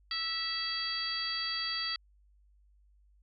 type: harmonic tone with a mistuned harmonic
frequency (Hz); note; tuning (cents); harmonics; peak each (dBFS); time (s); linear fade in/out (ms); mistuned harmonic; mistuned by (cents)
659.3; E5; 0; 2 / 3 / 4 / 5 / 6 / 7; -42 / -40 / -46 / -40 / -44 / -34; 0.11-1.96; 2; 3; -22
effects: added 50 Hz sine -61 dBFS peak until 3.22 s